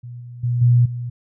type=tone with level steps; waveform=sine; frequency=121.2 Hz; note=B2; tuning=32 cents flat; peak=-31 / -33 / -17 / -10 / -24 dBFS; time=0.03-1.1 s; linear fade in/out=10 ms; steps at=0.2 / 0.43 / 0.61 / 0.85 s; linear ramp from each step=10 ms; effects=none